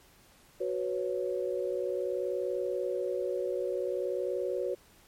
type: chord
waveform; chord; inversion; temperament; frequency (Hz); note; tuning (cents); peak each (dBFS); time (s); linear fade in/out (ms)
sine; F# suspended fourth; none; equal; 370 / 493.9 / 554.4; F#4 / B4 / C#5; 0 / 0 / 0; -33 / -34 / -34; 0.6-4.75; 10
effects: pink hiss -60 dBFS RMS until 5.07 s + MP3 64 kbps